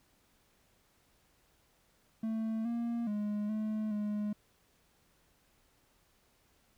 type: tone with pitch steps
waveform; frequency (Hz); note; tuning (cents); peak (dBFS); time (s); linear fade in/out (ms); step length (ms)
triangle; 222.1 / 234.6 / 208.3 / 215.5 / 208.8; A3 / A#3 / G#3 / A3 / G#3; +16 / +11 / +5 / -36 / +10; -30; 2.23-4.33; 5; 420
effects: pink hiss -70 dBFS RMS until 6.77 s